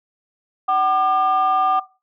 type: tone pair together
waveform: sine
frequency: 756 / 1200 Hz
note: F#5 / D6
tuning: +37 / +37 cents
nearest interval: minor sixth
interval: 800 cents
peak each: -17 dBFS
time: 0.68-1.8 s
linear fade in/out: 10 ms
effects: noise-tail reverb RT60 0.3 s tail -18 dB re dry + tanh soft clip ceiling -10 dBFS